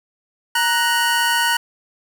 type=tone pair together; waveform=25% pulse; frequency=934.5 / 1480 Hz; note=A#5 / F#6; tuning=+4 / 0 cents; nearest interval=minor sixth; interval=796 cents; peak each=-15 dBFS; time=0.55-1.57 s; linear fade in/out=5 ms; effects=7-bit